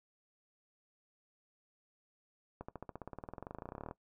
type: accelerating click train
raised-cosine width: 1 ms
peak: -29 dBFS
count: 30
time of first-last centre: 2.61-3.911 s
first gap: 75 ms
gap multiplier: 0.96
effects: noise-tail reverb RT60 0.1 s tail -18 dB re dry